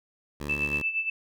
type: tone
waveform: 10% pulse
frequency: 72.8 Hz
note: D2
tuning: 15 cents flat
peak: -25 dBFS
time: 0.4-0.82 s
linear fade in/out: 5 ms
type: tone with tremolo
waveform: sine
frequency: 2639 Hz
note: E7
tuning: 1 cent sharp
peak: -23 dBFS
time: 0.49-1.1 s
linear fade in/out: 5 ms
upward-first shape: sine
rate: 8.6 Hz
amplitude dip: 70%
effects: none